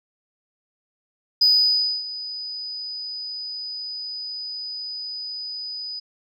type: tone with ADSR envelope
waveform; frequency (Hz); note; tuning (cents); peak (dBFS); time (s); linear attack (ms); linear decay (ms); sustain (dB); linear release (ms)
sine; 4978; D#8; 0; -11; 1.41-6; 9; 610; -18; 13
effects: tanh soft clip ceiling -9 dBFS